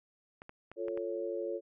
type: clicks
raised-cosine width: 0.5 ms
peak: -32 dBFS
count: 5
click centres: 0.419 / 0.494 / 0.716 / 0.883 / 0.975 s
type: chord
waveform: sine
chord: F augmented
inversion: none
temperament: equal with one note detuned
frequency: 349.2 / 442 / 554.4 Hz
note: F4 / A4 / C#5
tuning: 0 / +8 / 0 cents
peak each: -38 dBFS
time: 0.76-1.61 s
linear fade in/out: 50 ms
effects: none